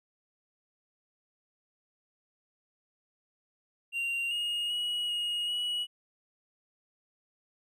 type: tone with pitch steps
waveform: triangle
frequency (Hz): 2768 / 2862 / 2910 / 2878 / 2924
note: F7 / F7 / F#7 / F#7 / F#7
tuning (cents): -16 / +42 / -29 / -49 / -21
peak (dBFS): -28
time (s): 3.92-5.87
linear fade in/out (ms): 50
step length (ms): 390
effects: none